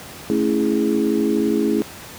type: chord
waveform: sine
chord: A major seventh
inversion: none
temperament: equal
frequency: 220 / 277.2 / 329.6 / 415.3 Hz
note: A3 / C#4 / E4 / G#4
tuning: 0 / 0 / 0 / 0 cents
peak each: -21 / -22 / -21 / -22 dBFS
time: 0.3-1.82 s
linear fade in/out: 0 ms
effects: pink hiss -37 dBFS RMS until 2.18 s + high-pass 80 Hz 12 dB/octave